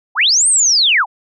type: linear two-way sweep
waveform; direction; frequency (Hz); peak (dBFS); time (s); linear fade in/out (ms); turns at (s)
sine; up then down; 695 to 8870 to 695; -9; 0.15-1.06; 50; 0.48
effects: none